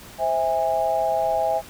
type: chord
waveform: sine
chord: C augmented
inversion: none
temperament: just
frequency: 523.3 / 654.1 / 817.6 Hz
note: C5 / E5 / G#5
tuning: 0 / -14 / -27 cents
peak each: -28 / -22 / -23 dBFS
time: 0.18-1.62 s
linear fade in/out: 50 ms
effects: pink hiss -43 dBFS RMS until 1.69 s